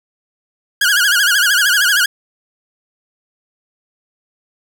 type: tone with vibrato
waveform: sawtooth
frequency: 1541 Hz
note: G6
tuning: 30 cents flat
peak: -7 dBFS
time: 0.81-2.06 s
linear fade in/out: 5 ms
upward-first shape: sine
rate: 13 Hz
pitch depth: 150 cents each way
effects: none